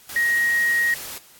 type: tone in noise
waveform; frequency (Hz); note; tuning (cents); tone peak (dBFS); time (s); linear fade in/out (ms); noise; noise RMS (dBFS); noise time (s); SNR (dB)
sine; 1883; A#6; +17; -17; 0.16-0.94; 2; white; -34; 0.09-1.18; +14
effects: white hiss -50 dBFS RMS until 1.39 s + AAC 64 kbps